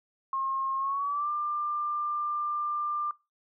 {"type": "tone with pitch glide", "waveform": "sine", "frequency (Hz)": [1074, 1191.7], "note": ["C6", "D6"], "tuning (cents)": [45, 25], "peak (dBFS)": -27, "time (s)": [0.33, 3.11], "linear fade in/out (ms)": 2, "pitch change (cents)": 180, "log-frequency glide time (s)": [0.78, 1.3], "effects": ["noise-tail reverb RT60 0.3 s tail -26 dB re dry"]}